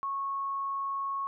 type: tone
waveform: sine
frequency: 1100 Hz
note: C#6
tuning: 14 cents flat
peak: -30 dBFS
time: 0.03-1.27 s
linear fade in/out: 0 ms
effects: none